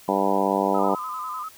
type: harmonic tone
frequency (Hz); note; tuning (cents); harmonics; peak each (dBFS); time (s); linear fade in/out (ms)
98; G2; 0; 2 / 3 / 4 / 5 / 6 / 7 / 8 / 9 / 10; -28 / -28 / -28 / -28 / -28 / -28 / -28 / -28 / -28; 0.08-0.95; 5
type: tone with vibrato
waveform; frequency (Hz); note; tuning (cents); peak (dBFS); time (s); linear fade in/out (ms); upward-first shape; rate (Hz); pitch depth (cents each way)
sine; 1244.5; D#6; 0; -30; 0.74-1.49; 10; square; 10; 50
type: tone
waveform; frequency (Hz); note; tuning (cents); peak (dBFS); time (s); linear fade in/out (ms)
sine; 1017; C6; -50; -33; 0.81-1.43; 5
effects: white hiss -49 dBFS RMS until 1.57 s